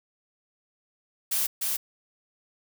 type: noise with echo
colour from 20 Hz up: blue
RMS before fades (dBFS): -26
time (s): 1.31-1.47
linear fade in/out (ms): 10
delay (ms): 300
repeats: 1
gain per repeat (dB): -2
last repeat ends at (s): 1.77
effects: none